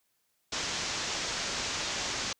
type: low-pass noise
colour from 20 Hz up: white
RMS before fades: -34 dBFS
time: 0.52-2.33 s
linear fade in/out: 5 ms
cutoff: 6900 Hz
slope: 48 dB/octave
effects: white hiss -75 dBFS RMS until 2.39 s